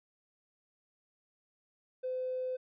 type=tone; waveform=triangle; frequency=511 Hz; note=C5; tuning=41 cents flat; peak=-29 dBFS; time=2.03-2.57 s; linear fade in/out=20 ms; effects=tanh soft clip ceiling -31 dBFS + resampled to 11025 Hz